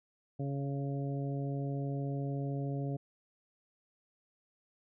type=harmonic tone with a mistuned harmonic; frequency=139.5 Hz; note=C#3; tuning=11 cents sharp; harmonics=1 / 2 / 3 / 4 / 5; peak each=-34 / -40 / -44 / -46 / -48 dBFS; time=0.39-2.97 s; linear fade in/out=10 ms; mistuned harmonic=5; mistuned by=-15 cents; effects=none